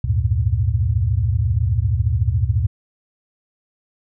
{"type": "tone cluster", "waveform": "sine", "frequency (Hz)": [71.2, 89.5, 103.7, 117.5], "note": ["C#2", "F2", "G#2", "A#2"], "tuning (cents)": [47, 43, -2, 14], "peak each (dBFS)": -21, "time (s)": [0.04, 2.67], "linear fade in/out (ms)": 5, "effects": []}